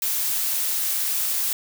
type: noise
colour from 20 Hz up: blue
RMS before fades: -24 dBFS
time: 0.02-1.53 s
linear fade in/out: 2 ms
effects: none